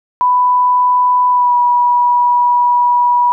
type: tone with pitch glide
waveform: sine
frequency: 993 to 972.6 Hz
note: B5 to B5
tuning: +9 to -27 cents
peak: -8 dBFS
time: 0.21-3.32 s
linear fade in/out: 0 ms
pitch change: -36 cents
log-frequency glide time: 1.3-1.56 s
effects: none